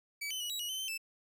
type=tone with pitch steps; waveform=sawtooth; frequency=2288 / 3042 / 2922 / 3881 / 2905 / 3063 / 3092 / 2640 Hz; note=D7 / F#7 / F#7 / B7 / F#7 / G7 / G7 / E7; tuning=-46 / +47 / -22 / -31 / -32 / -41 / -24 / +2 cents; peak=-33 dBFS; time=0.21-0.978 s; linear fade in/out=10 ms; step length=96 ms; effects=none